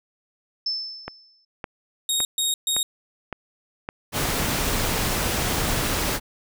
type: tone with exponential decay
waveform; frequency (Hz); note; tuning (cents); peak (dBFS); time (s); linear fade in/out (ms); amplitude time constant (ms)
sine; 5274; E8; 0; -21; 0.66-1.45; 5; 170
type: click train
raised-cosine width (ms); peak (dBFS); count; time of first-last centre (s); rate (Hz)
0.5; -15; 6; 1.08-3.889; 1.78
type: tone bursts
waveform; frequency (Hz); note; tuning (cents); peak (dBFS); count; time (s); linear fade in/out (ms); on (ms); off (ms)
20% pulse; 3745; A#7; +7; -15; 3; 2.09-2.83; 2; 160; 130
type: noise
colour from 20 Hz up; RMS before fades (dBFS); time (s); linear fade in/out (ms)
pink; -24; 4.12-6.2; 50
effects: none